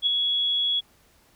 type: tone with ADSR envelope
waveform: sine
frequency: 3356 Hz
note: G#7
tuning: 17 cents sharp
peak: -17 dBFS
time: 0.02-0.81 s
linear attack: 45 ms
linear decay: 11 ms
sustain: -4 dB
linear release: 22 ms
effects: pink hiss -60 dBFS RMS until 1.35 s